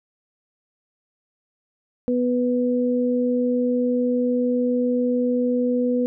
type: tone pair together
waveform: sine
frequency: 246.9 / 493.9 Hz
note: B3 / B4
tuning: 0 / 0 cents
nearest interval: octave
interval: 1200 cents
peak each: -20 / -22 dBFS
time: 2.08-6.06 s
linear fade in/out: 0 ms
effects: none